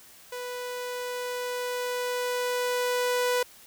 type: tone with level ramp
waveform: sawtooth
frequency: 493.9 Hz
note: B4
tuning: in tune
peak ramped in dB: -30 to -19 dBFS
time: 0.32-3.43 s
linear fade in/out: 5 ms
effects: white hiss -52 dBFS RMS until 3.66 s